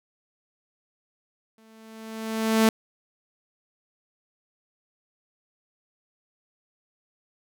sawtooth tone with exponential growth, 221.7 Hz, A3, 13 cents sharp, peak -11 dBFS, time 1.58-2.69 s, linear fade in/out 2 ms, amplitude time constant 240 ms, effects none

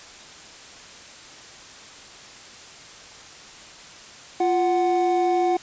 triangle tone pair together, 349.2 / 740 Hz, F4 / F#5, 0 / 0 cents, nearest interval octave + minor second, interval 1300 cents, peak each -19 dBFS, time 4.4-5.57 s, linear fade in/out 5 ms, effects white hiss -43 dBFS RMS until 5.62 s + resampled to 16000 Hz

